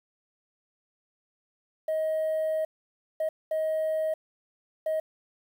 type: tone bursts at uneven times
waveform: sine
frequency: 630 Hz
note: D#5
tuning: 21 cents sharp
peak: -23 dBFS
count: 4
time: 1.88-2.65 / 3.2-3.29 / 3.51-4.14 / 4.86-5 s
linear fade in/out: 5 ms
effects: tanh soft clip ceiling -23 dBFS + 9-bit